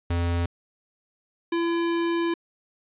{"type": "tone pair in turn", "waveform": "square", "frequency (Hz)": [85.9, 337.9], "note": ["F2", "E4"], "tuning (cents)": [-28, 43], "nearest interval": "2 octaves", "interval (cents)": 2371, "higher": "second", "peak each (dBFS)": -23, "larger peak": "neither", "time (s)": [[0.1, 0.46], [1.52, 2.34]], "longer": "second", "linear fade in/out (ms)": 5, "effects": ["resampled to 8000 Hz", "9-bit"]}